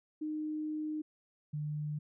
sine tone pair in turn, 307 / 149.82 Hz, D#4 / D3, -23 / +35 cents, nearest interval octave, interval 1242 cents, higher first, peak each -34 / -34 dBFS, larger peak neither, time 0.21-1.02 / 1.53-1.99 s, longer first, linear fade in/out 10 ms, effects none

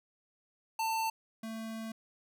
square tone pair in turn, 893 / 223.2 Hz, A5 / A3, +25 / +25 cents, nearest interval 2 octaves, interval 2400 cents, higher first, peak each -31 / -39 dBFS, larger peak first, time 0.79-1.1 / 1.43-1.92 s, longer second, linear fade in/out 5 ms, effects none

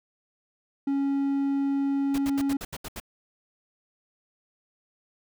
triangle tone, 277.2 Hz, C#4, in tune, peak -21 dBFS, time 0.87-2.57 s, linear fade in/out 5 ms
pink noise bursts, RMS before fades -36 dBFS, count 8, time 2.14-3.001 s, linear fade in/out 5 ms, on 42 ms, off 75 ms
effects none

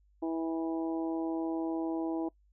harmonic tone, 163.3 Hz, E3, 16 cents flat, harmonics 2 / 3 / 4 / 5 / 6, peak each -31 / -43 / -41 / -43 / -48 dBFS, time 0.22-2.29 s, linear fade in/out 10 ms, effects noise-tail reverb RT60 0.1 s tail -23 dB re dry + added 50 Hz sine -63 dBFS peak until 2.52 s

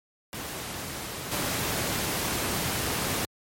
pink noise with level steps, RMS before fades -35 / -28 dBFS, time 0.33-3.25 s, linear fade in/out 0 ms, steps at 1.31 s, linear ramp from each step 10 ms, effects high-pass 80 Hz 12 dB/octave + MP3 64 kbps

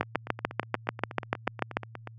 two click trains, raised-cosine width 0.5 ms, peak -9 / -22 dBFS, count 13 / 18, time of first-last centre 0.01-1.77 / 0.03-2.073 s, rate 6.82 / 8.32 Hz, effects added 113 Hz sine -44 dBFS peak until 2.18 s + high-pass 100 Hz 12 dB/octave

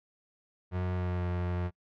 35% pulse tone with pitch glide, 90.8 to 88.73 Hz, F#2 to F2, -32 to +28 cents, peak -28 dBFS, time 0.71-1.71 s, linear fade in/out 50 ms, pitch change -40 cents, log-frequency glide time 0.93-1.26 s, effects noise-tail reverb RT60 0.1 s tail -26 dB re dry + low-pass 2000 Hz 12 dB/octave

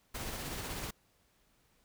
pink noise with tremolo, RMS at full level -39 dBFS, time 0.14-0.91 s, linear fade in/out 10 ms, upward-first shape sine, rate 16 Hz, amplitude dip 30%, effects pink hiss -71 dBFS RMS until 1.84 s

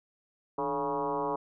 sine tone with frequency modulation, 698.5 Hz, F5, in tune, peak -28 dBFS, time 0.58-1.36 s, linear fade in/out 5 ms, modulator 134 Hz, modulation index 3, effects none

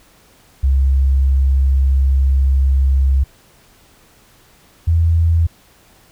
sine tone pair in turn, 67.2 / 82.72 Hz, C2 / E2, +47 / +7 cents, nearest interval major third, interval 360 cents, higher second, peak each -10 dBFS, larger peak neither, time 0.63-3.24 / 4.87-5.47 s, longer first, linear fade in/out 10 ms, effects pink hiss -50 dBFS RMS until 6.11 s

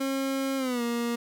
30% pulse tone with pitch glide, 269.9 to 236.3 Hz, C#4 to A#3, -46 to +24 cents, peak -24 dBFS, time 0-1.16 s, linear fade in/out 10 ms, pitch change -230 cents, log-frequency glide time 0.57-0.82 s, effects none

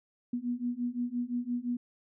sine beating tone pair, 240 / 245.8 Hz, B3 / B3, -49 / -8 cents, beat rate 5.8 Hz, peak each -34 / -33 dBFS, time 0.33-1.77 s, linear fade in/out 5 ms, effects none

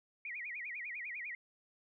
sine tone with vibrato, 2159 Hz, C#7, 46 cents flat, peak -40 dBFS, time 0.25-1.35 s, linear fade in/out 2 ms, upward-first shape sine, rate 10 Hz, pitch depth 240 cents each way, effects none

